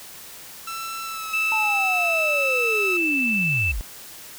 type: tone with pitch glide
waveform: sawtooth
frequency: 1335 to 1291 Hz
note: E6 to E6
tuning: +22 to -37 cents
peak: -26 dBFS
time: 0.67-2.97 s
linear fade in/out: 5 ms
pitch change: -59 cents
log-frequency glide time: 1.04-1.32 s
type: tone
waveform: sine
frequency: 2642 Hz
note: E7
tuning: 3 cents sharp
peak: -20 dBFS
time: 1.33-3.72 s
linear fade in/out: 10 ms
type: linear sweep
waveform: sine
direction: down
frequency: 890 to 35.98 Hz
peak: -24 dBFS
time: 1.52-3.81 s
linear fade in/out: 0 ms
effects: white hiss -41 dBFS RMS until 4.38 s